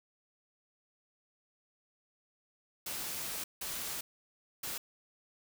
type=noise bursts at uneven times; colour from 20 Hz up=white; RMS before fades=-39 dBFS; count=3; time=2.86-3.44 / 3.61-4.01 / 4.63-4.78 s; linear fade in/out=5 ms; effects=none